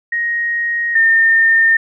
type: tone pair in turn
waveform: sine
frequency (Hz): 1875 / 1815.3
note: A#6 / A#6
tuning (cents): +10 / -46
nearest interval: minor second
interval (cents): 56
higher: first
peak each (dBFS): -15 / -8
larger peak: second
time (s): 0.12-0.95 / 0.95-1.77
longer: first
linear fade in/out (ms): 5
effects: none